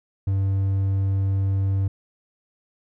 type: tone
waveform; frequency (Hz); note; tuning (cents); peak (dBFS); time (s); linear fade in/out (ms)
triangle; 97.2; G2; -14; -17; 0.27-1.88; 5
effects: none